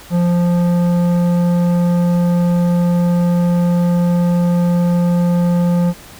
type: tone with tanh clipping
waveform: sine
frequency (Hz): 174.61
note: F3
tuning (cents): 0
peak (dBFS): -13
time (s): 0.1-5.94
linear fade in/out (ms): 50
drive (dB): 12
effects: pink hiss -38 dBFS RMS until 6.19 s